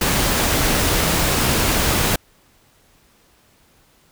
pink noise, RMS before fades -18 dBFS, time 0.01-2.16 s, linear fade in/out 5 ms, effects pink hiss -56 dBFS RMS until 4.11 s

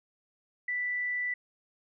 sine tone, 1975.5 Hz, B6, in tune, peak -29 dBFS, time 0.68-1.34 s, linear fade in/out 5 ms, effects none

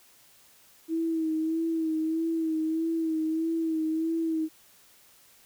sine tone with vibrato, 322.1 Hz, E4, 40 cents flat, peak -25 dBFS, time 0.88-4.49 s, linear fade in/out 50 ms, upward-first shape sine, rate 1.6 Hz, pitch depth 37 cents each way, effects white hiss -58 dBFS RMS until 5.45 s

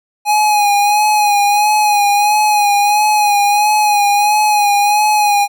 square tone with vibrato, 830.6 Hz, G#5, in tune, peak -10 dBFS, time 0.25-5.48 s, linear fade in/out 50 ms, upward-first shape sine, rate 1.5 Hz, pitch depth 37 cents each way, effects none

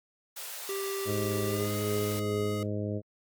white high-pass noise, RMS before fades -40 dBFS, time 0.36-2.2 s, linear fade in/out 10 ms, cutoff 430 Hz, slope 48 dB/octave
square tone with pitch glide, 392 to 417.7 Hz, G4 to G#4, 0 to +10 cents, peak -33 dBFS, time 0.69-2.63 s, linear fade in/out 2 ms, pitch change +110 cents, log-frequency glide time 1.46-1.75 s
harmonic tone, 103.83 Hz, G#2, in tune, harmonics 1 / 2 / 3 / 4 / 5 / 6, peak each -33 / -36 / -38 / -39 / -40 / -41 dBFS, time 1.05-3.02 s, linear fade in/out 50 ms
effects Opus 48 kbps

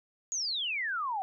sine exponential sweep, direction down, 6830 to 740 Hz, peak -30 dBFS, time 0.32-1.22 s, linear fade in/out 0 ms, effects none

